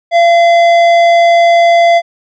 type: tone with tanh clipping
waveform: triangle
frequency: 683 Hz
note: F5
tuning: 39 cents flat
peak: -6 dBFS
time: 0.11-2.02 s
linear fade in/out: 50 ms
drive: 16 dB
effects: none